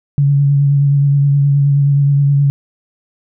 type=tone with vibrato; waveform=sine; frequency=141.3 Hz; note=C#3; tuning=34 cents sharp; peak=-8 dBFS; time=0.18-2.5 s; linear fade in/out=0 ms; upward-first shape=triangle; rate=9.5 Hz; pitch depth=27 cents each way; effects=none